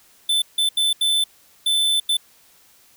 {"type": "tone bursts at uneven times", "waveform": "square", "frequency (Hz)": 3525, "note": "A7", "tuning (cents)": 2, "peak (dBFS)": -17, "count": 6, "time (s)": [[0.29, 0.42], [0.58, 0.69], [0.77, 0.93], [1.01, 1.24], [1.66, 2], [2.09, 2.17]], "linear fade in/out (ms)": 5, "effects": ["white hiss -54 dBFS RMS until 2.96 s"]}